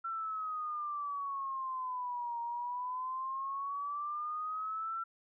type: exponential two-way sweep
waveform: sine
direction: down then up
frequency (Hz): 1354 to 936 to 1354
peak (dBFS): -35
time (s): 0.04-5.04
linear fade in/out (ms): 10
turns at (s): 2.4
effects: none